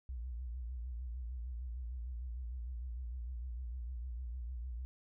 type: tone with vibrato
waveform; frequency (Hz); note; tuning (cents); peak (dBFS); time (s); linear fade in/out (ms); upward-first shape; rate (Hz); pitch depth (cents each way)
sine; 60.8; B1; -26; -39; 0.09-4.85; 0; sine; 6.6; 110
effects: none